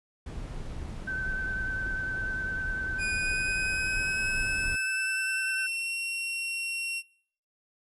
brown noise, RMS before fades -37 dBFS, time 0.26-4.76 s, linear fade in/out 5 ms
sine tone with vibrato, 1534 Hz, G6, 38 cents flat, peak -30 dBFS, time 1.07-5.67 s, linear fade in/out 10 ms, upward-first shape triangle, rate 10 Hz, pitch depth 23 cents each way
40% pulse tone with pitch glide, 2463 to 2733 Hz, D#7 to F7, -18 to -38 cents, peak -29 dBFS, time 2.98-7.03 s, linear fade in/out 50 ms, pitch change +180 cents, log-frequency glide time 3.11-5.95 s
effects noise-tail reverb RT60 0.6 s tail -24 dB re dry + resampled to 24000 Hz

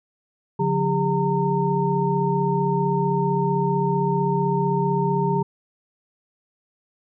sine tone cluster, 144.2 / 179.8 / 401.3 / 916 Hz, D3 / F#3 / G4 / A#5, -31 / -49 / +41 / -31 cents, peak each -24 dBFS, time 0.59-5.43 s, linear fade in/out 10 ms, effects none

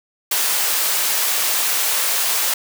white high-pass noise, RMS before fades -19 dBFS, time 0.31-2.54 s, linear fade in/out 5 ms, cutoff 530 Hz, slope 12 dB/octave, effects none

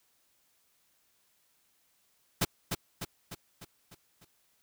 pink noise with echo, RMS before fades -26 dBFS, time 2.41-2.45 s, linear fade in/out 10 ms, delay 300 ms, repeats 6, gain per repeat -5 dB, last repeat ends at 4.25 s, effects white hiss -71 dBFS RMS until 4.62 s

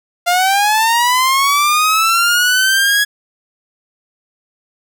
sawtooth linear sweep, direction up, 692 to 1677 Hz, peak -7 dBFS, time 0.26-3.05 s, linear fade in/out 20 ms, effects none

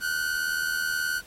45% pulse tone pair together, 1451.2 / 1530 Hz, F#6 / G6, -34 / -42 cents, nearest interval minor second, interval 92 cents, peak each -28 dBFS, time 0-1.22 s, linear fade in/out 50 ms, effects pink hiss -50 dBFS RMS until 1.26 s + MP3 64 kbps

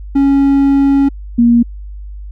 triangle / sine tone pair in turn, 276.9 / 236.4 Hz, C#4 / A#3, -2 / +24 cents, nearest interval minor third, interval 274 cents, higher first, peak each -5 dBFS, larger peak neither, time 0.15-1.09 / 1.38-1.63 s, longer first, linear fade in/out 10 ms, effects added 50 Hz sine -25 dBFS peak until 2.31 s

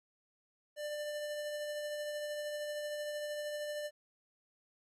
square tone with tremolo, 594 Hz, D5, 20 cents sharp, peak -37 dBFS, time 0.76-3.91 s, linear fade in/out 50 ms, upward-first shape triangle, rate 13 Hz, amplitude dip 30%, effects low-pass 12000 Hz 12 dB/octave + 13-bit

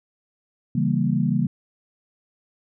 sine chord, C# diminished seventh, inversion none, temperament equal, 138.59 / 164.81 / 196 / 233.1 Hz, C#3 / E3 / G3 / Bb3, 0 / 0 / 0 / 0 cents, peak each -24 dBFS, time 0.75-1.47 s, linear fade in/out 5 ms, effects none

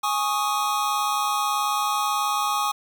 square chord, Ab suspended fourth, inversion none, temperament just, 830.6 / 1107.5 / 1245.9 Hz, Ab5 / Db6 / Eb6, 0 / -2 / +2 cents, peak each -27 dBFS, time 0.03-2.72 s, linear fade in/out 10 ms, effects 8-bit

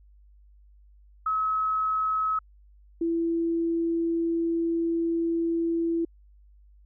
sine tone pair in turn, 1285 / 333.7 Hz, E6 / E4, -45 / +21 cents, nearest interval octave + major seventh, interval 2334 cents, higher first, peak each -23 dBFS, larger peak neither, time 1.26-2.39 / 3.01-6.05 s, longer second, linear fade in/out 5 ms, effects added 50 Hz sine -52 dBFS peak until 6.85 s

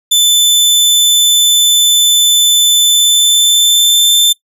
sawtooth tone with pitch glide, 3520 to 3551 Hz, A7 to A7, 0 to +15 cents, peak -3 dBFS, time 0.11-4.33 s, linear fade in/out 10 ms, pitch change +15 cents, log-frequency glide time 2.82-4.14 s, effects noise-tail reverb RT60 0.1 s tail -20 dB re dry

